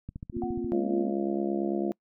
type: click train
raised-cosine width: 5 ms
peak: -25 dBFS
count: 9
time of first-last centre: 0.09-0.646 s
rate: 14.4 Hz
type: chord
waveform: sine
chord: Bb suspended second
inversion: none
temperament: just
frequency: 233.1 / 262.2 / 349.6 Hz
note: Bb3 / C4 / F4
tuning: 0 / +4 / +2 cents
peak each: -34 / -36 / -32 dBFS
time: 0.32-1.14 s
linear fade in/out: 50 ms
type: tone with exponential decay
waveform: sine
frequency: 740 Hz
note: F#5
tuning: in tune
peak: -32 dBFS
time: 0.42-0.82 s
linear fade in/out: 1 ms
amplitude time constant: 86 ms
type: harmonic tone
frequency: 69 Hz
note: C#2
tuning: 7 cents flat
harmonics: 3 / 4 / 5 / 6 / 7 / 8 / 9 / 10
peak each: -31 / -36 / -29 / -43 / -43 / -40 / -40 / -39 dBFS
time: 0.72-1.92 s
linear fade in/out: 0 ms
effects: noise-tail reverb RT60 0.1 s tail -26 dB re dry